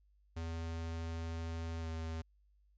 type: tone with pitch glide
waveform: square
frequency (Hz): 82.41 to 81.04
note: E2 to E2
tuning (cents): 0 to -29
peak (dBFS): -39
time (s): 0.36-2.22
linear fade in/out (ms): 10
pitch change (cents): -29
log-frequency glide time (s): 1.8-1.87
effects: added 50 Hz sine -66 dBFS peak until 2.77 s + resampled to 16000 Hz